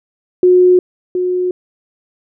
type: tone pair in turn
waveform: sine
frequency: 362.9 / 362.9 Hz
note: F#4 / F#4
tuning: -34 / -34 cents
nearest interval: unison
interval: 0 cents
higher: neither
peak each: -5 / -13 dBFS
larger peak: first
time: 0.43-0.79 / 1.15-1.51 s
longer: neither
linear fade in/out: 2 ms
effects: none